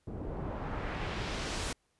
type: noise with low-pass filter sweep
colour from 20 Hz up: pink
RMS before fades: -37 dBFS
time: 0.07-1.73 s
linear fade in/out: 5 ms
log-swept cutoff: 390 to 9800 Hz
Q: 0.92
effects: pink hiss -75 dBFS RMS until 1.99 s + resampled to 24000 Hz